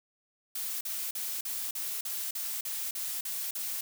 blue noise bursts, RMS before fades -35 dBFS, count 11, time 0.55-3.81 s, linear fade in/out 5 ms, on 260 ms, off 40 ms, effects none

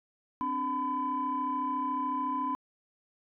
sine tone cluster, 261.2 / 295.1 / 1007 Hz, C4 / D4 / B5, -3 / +8 / +33 cents, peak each -36 / -37 / -29 dBFS, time 0.41-2.55 s, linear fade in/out 0 ms, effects tanh soft clip ceiling -22 dBFS

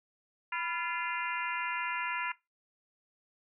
harmonic tone with a mistuned harmonic, 345.5 Hz, F4, 19 cents flat, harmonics 3 / 4 / 5 / 6 / 7 / 8, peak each -37 / -38 / -39 / -40 / -40 / -41 dBFS, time 0.52-2.32 s, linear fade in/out 5 ms, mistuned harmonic 3, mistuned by -80 cents, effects noise-tail reverb RT60 0.2 s tail -19 dB re dry

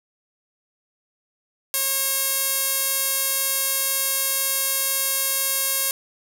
sawtooth tone with band-pass filter, 542 Hz, C#5, 39 cents flat, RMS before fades -23 dBFS, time 1.74-5.91 s, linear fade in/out 0 ms, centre 12000 Hz, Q 1.4, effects none

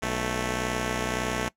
5% pulse tone pair together, 61.74 / 220 Hz, B1 / A3, 0 / 0 cents, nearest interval octave + minor seventh, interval 2200 cents, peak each -18 dBFS, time 0.02-1.49 s, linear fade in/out 10 ms, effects noise-tail reverb RT60 0.1 s tail -21 dB re dry + low-pass 11000 Hz 12 dB/octave

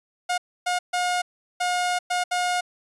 sawtooth tone bursts at uneven times, 717 Hz, F5, 45 cents sharp, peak -18 dBFS, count 6, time 0.29-0.38 / 0.66-0.79 / 0.93-1.22 / 1.6-1.99 / 2.1-2.24 / 2.31-2.61 s, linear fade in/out 10 ms, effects resampled to 24000 Hz

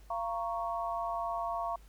sine chord, Bb minor, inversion second, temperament equal with one note detuned, 687.3 / 932.3 / 1108.7 Hz, F5 / Bb5 / Db6, -28 / 0 / 0 cents, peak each -35 / -38 / -37 dBFS, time 0.1-1.76 s, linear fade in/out 5 ms, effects added 50 Hz sine -53 dBFS peak until 1.88 s + pink hiss -64 dBFS RMS until 1.88 s

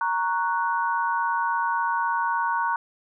sine chord, F# major, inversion first, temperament equal, 932.3 / 1108.7 / 1480 Hz, A#5 / C#6 / F#6, 0 / 0 / 0 cents, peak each -24 / -28 / -28 dBFS, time 0.01-2.76 s, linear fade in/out 2 ms, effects none

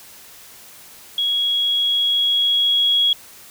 sine tone with level ramp, 3322 Hz, G#7, in tune, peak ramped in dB -17 to -13 dBFS, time 1.18-3.13 s, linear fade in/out 2 ms, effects white hiss -43 dBFS RMS until 3.5 s

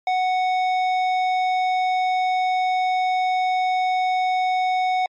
sine tone with tanh clipping, 740 Hz, F#5, in tune, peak -20 dBFS, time 0.07-5.06 s, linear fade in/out 2 ms, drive 14 dB, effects low-pass 5000 Hz 12 dB/octave + MP3 64 kbps

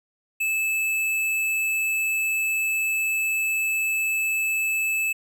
sine tone with hard clipping, 2616 Hz, E7, 14 cents flat, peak -23 dBFS, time 0.4-5.13 s, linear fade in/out 10 ms, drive 13 dB, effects none

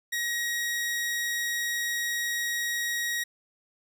sawtooth tone, 1894 Hz, A#6, 27 cents sharp, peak -24 dBFS, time 0.12-3.24 s, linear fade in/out 10 ms, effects none

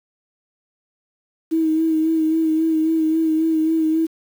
sine tone with vibrato, 319.3 Hz, D#4, 45 cents sharp, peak -15 dBFS, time 1.51-4.07 s, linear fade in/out 20 ms, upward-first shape sine, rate 3.7 Hz, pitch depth 30 cents each way, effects 7-bit

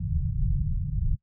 pink low-pass noise, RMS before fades -26 dBFS, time 0-1.16 s, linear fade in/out 10 ms, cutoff 170 Hz, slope 96 dB/octave, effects noise-tail reverb RT60 0.1 s tail -21 dB re dry

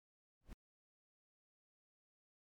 brown noise with exponential growth, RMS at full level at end -45 dBFS, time 0.41-0.53 s, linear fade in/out 1 ms, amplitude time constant 25 ms, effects MP3 96 kbps

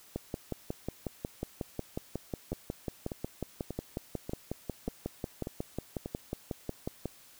two click trains, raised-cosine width 2 ms, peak -20 / -23 dBFS, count 39 / 7, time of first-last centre 0.16-7.057 / 2.53-6.059 s, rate 5.51 / 1.7 Hz, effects white hiss -57 dBFS RMS until 7.39 s

